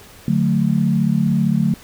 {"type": "chord", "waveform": "sine", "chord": "D major", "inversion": "none", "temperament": "equal with one note detuned", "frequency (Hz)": [146.83, 182.24, 220], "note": ["D3", "F#3", "A3"], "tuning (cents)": [0, -26, 0], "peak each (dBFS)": [-19, -18, -18], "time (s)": [0.28, 1.74], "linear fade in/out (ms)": 2, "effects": ["pink hiss -43 dBFS RMS until 1.83 s"]}